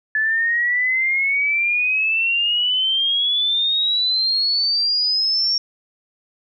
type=exponential sweep; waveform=sine; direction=up; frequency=1727 to 5540 Hz; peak=-16 dBFS; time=0.15-5.58 s; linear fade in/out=2 ms; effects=none